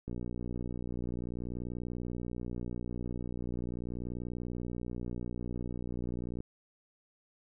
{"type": "click train", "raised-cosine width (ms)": 3, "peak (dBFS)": -26, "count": 383, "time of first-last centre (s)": [0.08, 6.405], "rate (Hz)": 60.4, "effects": []}